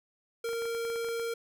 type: tone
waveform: square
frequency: 462.9 Hz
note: A#4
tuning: 12 cents flat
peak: -32 dBFS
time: 0.44-1.34 s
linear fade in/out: 5 ms
type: clicks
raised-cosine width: 0.5 ms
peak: -32 dBFS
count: 11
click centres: 0.49 / 0.532 / 0.621 / 0.655 / 0.749 / 0.851 / 0.901 / 0.959 / 1.046 / 1.087 / 1.197 s
effects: none